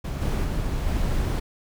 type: noise with level steps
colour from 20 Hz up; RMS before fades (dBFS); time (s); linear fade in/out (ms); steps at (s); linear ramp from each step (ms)
brown; -28 / -24 / -26 / -24; 0.04-1.4; 10; 0.21 / 0.44 / 0.86; 10
effects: none